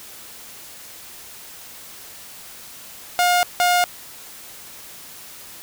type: tone pair in turn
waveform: sawtooth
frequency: 712 / 712 Hz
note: F5 / F5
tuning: +33 / +33 cents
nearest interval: unison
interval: 0 cents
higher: neither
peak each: -11 / -11 dBFS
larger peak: neither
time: 3.19-3.43 / 3.6-3.84 s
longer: neither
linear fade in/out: 0 ms
effects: white hiss -40 dBFS RMS until 5.62 s